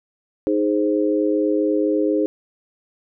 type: chord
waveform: sine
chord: Ab major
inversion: second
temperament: equal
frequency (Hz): 311.1 / 415.3 / 523.3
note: Eb4 / Ab4 / C5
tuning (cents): 0 / 0 / 0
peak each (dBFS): -19 / -21 / -23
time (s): 0.47-2.26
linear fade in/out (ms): 0
effects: none